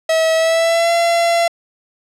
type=tone with pitch glide; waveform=45% pulse; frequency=645 to 680.2 Hz; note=E5 to F5; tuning=-38 to -46 cents; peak=-12 dBFS; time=0.09-1.48 s; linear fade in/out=5 ms; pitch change=+92 cents; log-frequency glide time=0.35-0.92 s; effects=low-pass 9000 Hz 12 dB/octave